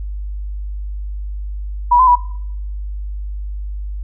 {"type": "tone with pitch steps", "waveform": "sine", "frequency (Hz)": [970, 1022, 977], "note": ["B5", "C6", "B5"], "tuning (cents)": [-31, -41, -19], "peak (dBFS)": -7, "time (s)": [1.91, 2.156], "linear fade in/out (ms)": 10, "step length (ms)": 82, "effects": ["noise-tail reverb RT60 0.8 s tail -23 dB re dry", "added 50 Hz sine -22 dBFS peak until 4.03 s"]}